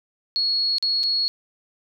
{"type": "tone with dropouts", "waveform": "sine", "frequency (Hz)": 4335, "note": "C#8", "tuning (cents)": -39, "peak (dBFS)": -19, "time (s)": [0.36, 1.28], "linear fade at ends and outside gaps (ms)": 0, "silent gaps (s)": [[0.783, 0.826], [1.032, 1.037]], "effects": []}